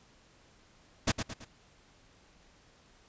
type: noise with echo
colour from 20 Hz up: pink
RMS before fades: -26 dBFS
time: 1.07-1.12 s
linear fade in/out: 10 ms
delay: 110 ms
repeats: 3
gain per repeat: -7 dB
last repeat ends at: 1.45 s
effects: pink hiss -62 dBFS RMS until 3.08 s + resampled to 16000 Hz